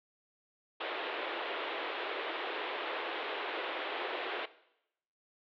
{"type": "band-pass noise", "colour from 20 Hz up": "pink", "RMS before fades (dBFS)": -38, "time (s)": [0.8, 4.46], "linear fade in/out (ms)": 10, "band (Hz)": [340, 3600], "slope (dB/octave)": 48, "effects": ["noise-tail reverb RT60 0.8 s tail -17 dB re dry"]}